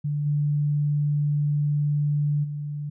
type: tone with level steps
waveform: sine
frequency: 146.83 Hz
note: D3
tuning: in tune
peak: -23 / -20 / -28 dBFS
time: 0.04-2.9 s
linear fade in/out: 10 ms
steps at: 0.25 / 2.43 s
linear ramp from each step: 20 ms
effects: none